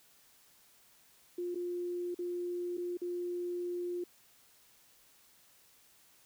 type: tone with dropouts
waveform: sine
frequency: 352.7 Hz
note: F4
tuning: 17 cents sharp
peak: -34 dBFS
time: 1.38-4.04 s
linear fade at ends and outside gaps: 5 ms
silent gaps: 1.547-1.555 / 2.146-2.189 / 2.771-2.778 / 2.972-3.016 s
effects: white hiss -64 dBFS RMS until 6.25 s